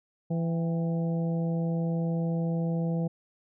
harmonic tone with a mistuned harmonic, 166.7 Hz, E3, 20 cents sharp, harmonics 1 / 2 / 3 / 4 / 5, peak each -26 / -39 / -36 / -42 / -46 dBFS, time 0.3-3.08 s, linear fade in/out 10 ms, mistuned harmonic 5, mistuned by -69 cents, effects none

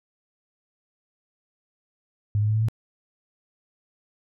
sine tone with pitch steps, 103.83 / 105.83 / 107.86 / 109.94 / 112.06 Hz, G#2 / G#2 / A2 / A2 / A2, 0 / +33 / -34 / -1 / +32 cents, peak -19 dBFS, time 2.35-2.685 s, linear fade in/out 0 ms, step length 67 ms, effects none

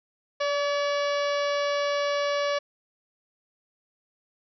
harmonic tone with a mistuned harmonic, 571 Hz, D5, 49 cents flat, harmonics 1 / 2 / 3 / 4 / 5 / 6 / 7 / 8 / 9 / 10, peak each -25 / -31 / -35 / -37 / -39 / -41 / -42 / -43 / -44 / -45 dBFS, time 0.4-2.59 s, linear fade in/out 10 ms, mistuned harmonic 1, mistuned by +16 cents, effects none

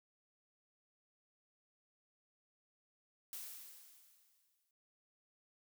blue noise with exponential decay, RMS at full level -45 dBFS, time 3.33-4.71 s, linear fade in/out 1 ms, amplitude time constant 300 ms, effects none

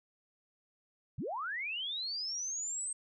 sine linear sweep, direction up, 82.41 to 8372 Hz, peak -35 dBFS, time 1.18-2.93 s, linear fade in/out 5 ms, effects none

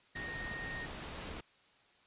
sine tone in noise, 1856 Hz, A#6, 8 cents flat, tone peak -41 dBFS, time 0.15-0.86 s, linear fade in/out 10 ms, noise pink, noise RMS -44 dBFS, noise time 0.15-1.41 s, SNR 0 dB, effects white hiss -66 dBFS RMS until 2.06 s + resampled to 8000 Hz

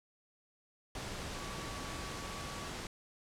sine tone in noise, 1138 Hz, C#6, 45 cents sharp, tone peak -49 dBFS, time 1.34-2.68 s, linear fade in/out 2 ms, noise pink, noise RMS -42 dBFS, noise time 0.95-2.87 s, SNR -10 dB, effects low-pass 8000 Hz 12 dB/octave

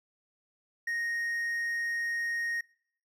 triangle tone, 1864.7 Hz, A#6, in tune, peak -28 dBFS, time 0.87-2.61 s, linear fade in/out 5 ms, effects noise-tail reverb RT60 0.6 s tail -23 dB re dry

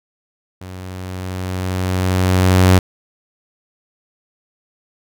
sawtooth tone with level ramp, 92.5 Hz, F#2, in tune, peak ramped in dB -27 to -3 dBFS, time 0.61-2.79 s, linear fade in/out 5 ms, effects none

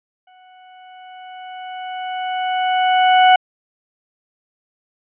40% pulse tone with exponential growth, 740 Hz, F#5, in tune, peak -6 dBFS, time 0.27-3.36 s, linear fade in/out 5 ms, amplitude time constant 670 ms, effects resampled to 8000 Hz

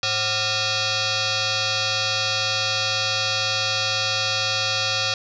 sine tone with frequency modulation, 537 Hz, C5, 45 cents sharp, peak -20 dBFS, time 0.03-5.14 s, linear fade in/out 2 ms, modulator 644 Hz, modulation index 7.7, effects none

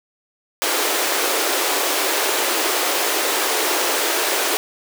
pink high-pass noise, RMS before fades -20 dBFS, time 0.62-4.57 s, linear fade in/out 0 ms, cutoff 320 Hz, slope 48 dB/octave, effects none

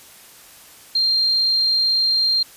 sine tone, 4186 Hz, C8, in tune, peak -15 dBFS, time 0.95-2.43 s, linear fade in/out 5 ms, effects white hiss -45 dBFS RMS until 2.56 s + resampled to 32000 Hz

